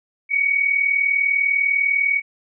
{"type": "tone pair together", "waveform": "sine", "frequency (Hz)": [2240, 2280], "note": ["C#7", "C#7"], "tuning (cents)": [18, 48], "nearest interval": "unison", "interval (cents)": 30, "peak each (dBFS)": [-17, -22], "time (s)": [0.29, 2.22], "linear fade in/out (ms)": 50, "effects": []}